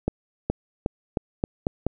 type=accelerating click train; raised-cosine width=2 ms; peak=-9 dBFS; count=7; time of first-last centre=0.08-1.866 s; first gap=420 ms; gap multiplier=0.86; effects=none